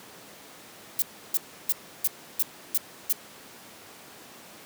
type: noise bursts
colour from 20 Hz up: violet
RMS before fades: -23 dBFS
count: 7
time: 0.99-3.127 s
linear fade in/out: 2 ms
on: 31 ms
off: 320 ms
effects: pink hiss -47 dBFS RMS until 4.65 s + high-pass 200 Hz 12 dB/octave